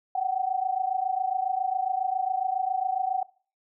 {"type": "tone pair together", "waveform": "sine", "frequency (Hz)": [742, 769.3], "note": ["F#5", "G5"], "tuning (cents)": [5, -33], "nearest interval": "minor second", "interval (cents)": 62, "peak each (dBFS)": -27, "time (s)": [0.15, 3.23], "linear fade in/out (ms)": 5, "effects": ["noise-tail reverb RT60 0.4 s tail -21 dB re dry"]}